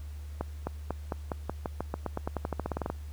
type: accelerating click train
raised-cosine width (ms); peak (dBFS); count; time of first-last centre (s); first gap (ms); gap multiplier
1; -17; 22; 0.41-2.9; 260; 0.91
effects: added 74 Hz sine -38 dBFS peak until 3.12 s + pink hiss -58 dBFS RMS until 3.12 s